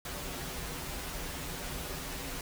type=noise with comb filter; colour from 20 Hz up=pink; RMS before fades=-39 dBFS; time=0.05-2.41 s; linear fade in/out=2 ms; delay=9.3 ms; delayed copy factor=-0.8; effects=none